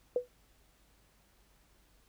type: tone with exponential decay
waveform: sine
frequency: 493.9 Hz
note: B4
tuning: in tune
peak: -23 dBFS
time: 0.16-0.28 s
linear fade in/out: 2 ms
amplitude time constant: 24 ms
effects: added 50 Hz sine -68 dBFS peak until 2.08 s + pink hiss -68 dBFS RMS until 2.08 s